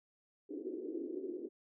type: band-pass noise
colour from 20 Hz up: white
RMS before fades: -42 dBFS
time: 0.49-1.49 s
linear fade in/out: 20 ms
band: 300 to 390 Hz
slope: 48 dB/octave
effects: none